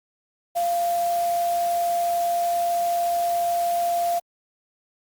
sine tone in noise, 692 Hz, F5, 16 cents flat, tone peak -20 dBFS, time 0.55-4.2 s, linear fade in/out 20 ms, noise white, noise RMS -37 dBFS, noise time 0.55-4.2 s, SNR +14 dB, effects Opus 48 kbps

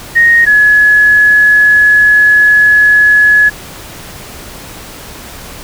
sine tone pair in turn, 1864.7 / 1695.4 Hz, A#6 / G#6, 0 / +35 cents, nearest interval major second, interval 165 cents, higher first, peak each -3 dBFS, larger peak neither, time 0.15-0.46 / 0.46-3.5 s, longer second, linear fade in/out 20 ms, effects pink hiss -29 dBFS RMS until 5.63 s

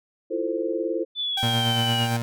sine chord, F major seventh, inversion third, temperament equal with one note detuned, 329.6 / 349.2 / 445.4 / 523.3 Hz, E4 / F4 / A4 / C5, 0 / 0 / +21 / 0 cents, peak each -29 dBFS, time 0.3-1.05 s, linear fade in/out 20 ms
sine exponential sweep, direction down, 3514 to 2849 Hz, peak -24 dBFS, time 1.15-2.08 s, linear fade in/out 50 ms
sawtooth tone with pitch glide, 778 to 784.8 Hz, G5 to G5, -13 to +2 cents, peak -24 dBFS, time 1.37-2.17 s, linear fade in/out 5 ms, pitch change +15 cents, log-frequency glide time 1.75-1.93 s
30% pulse tone with tremolo, 117.2 Hz, A#2, 10 cents sharp, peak -19 dBFS, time 1.43-2.22 s, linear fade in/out 0 ms, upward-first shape sine, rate 8.8 Hz, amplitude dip 40%
effects none

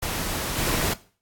pink noise with level steps, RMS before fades -28 / -25 dBFS, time 0.02-0.94 s, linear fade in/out 10 ms, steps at 0.57 s, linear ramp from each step 20 ms, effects noise-tail reverb RT60 0.4 s tail -17 dB re dry + AAC 64 kbps

